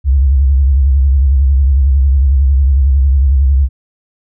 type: tone with vibrato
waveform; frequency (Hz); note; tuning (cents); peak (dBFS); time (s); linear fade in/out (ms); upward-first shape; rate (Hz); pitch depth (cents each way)
sine; 67.8; C#2; -38; -6; 0.04-3.69; 50; sine; 11; 110
effects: none